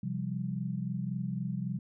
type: chord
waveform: sine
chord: C suspended fourth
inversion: none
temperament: equal with one note detuned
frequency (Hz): 130.81 / 172.21 / 196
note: C3 / F3 / G3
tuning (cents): 0 / -24 / 0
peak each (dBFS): -36 / -36 / -36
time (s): 0.03-1.79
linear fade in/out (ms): 5
effects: none